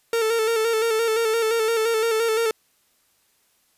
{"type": "tone with vibrato", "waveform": "45% pulse", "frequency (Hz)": 449.9, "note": "A4", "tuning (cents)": 39, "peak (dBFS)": -19, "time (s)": [0.13, 2.51], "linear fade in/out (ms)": 2, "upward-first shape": "square", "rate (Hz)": 5.8, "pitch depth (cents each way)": 42, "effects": ["white hiss -64 dBFS RMS until 3.77 s", "resampled to 32000 Hz"]}